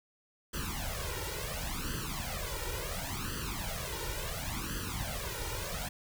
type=noise with flanger; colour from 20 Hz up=pink; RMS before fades=-37 dBFS; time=0.53-5.89 s; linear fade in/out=10 ms; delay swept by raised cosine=0.65 to 2.15 ms; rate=0.71 Hz; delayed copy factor=+0.95; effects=none